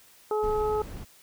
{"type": "harmonic tone", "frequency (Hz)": 426.1, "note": "G#4", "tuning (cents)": 44, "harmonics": [1, 2, 3], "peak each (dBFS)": [-25, -31, -35], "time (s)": [0.31, 0.82], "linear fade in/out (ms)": 2}
{"type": "noise", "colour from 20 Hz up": "brown", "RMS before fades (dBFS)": -37, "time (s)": [0.42, 1.05], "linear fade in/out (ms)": 20}
{"effects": ["white hiss -56 dBFS RMS until 1.22 s"]}